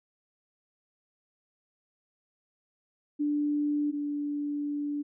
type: tone pair in turn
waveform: sine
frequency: 293.9 / 291.2 Hz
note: D4 / D4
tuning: +1 / -15 cents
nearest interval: unison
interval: 16 cents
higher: first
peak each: -25 / -29 dBFS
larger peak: first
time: 3.19-3.92 / 3.92-5.03 s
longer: second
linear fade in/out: 20 ms
effects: none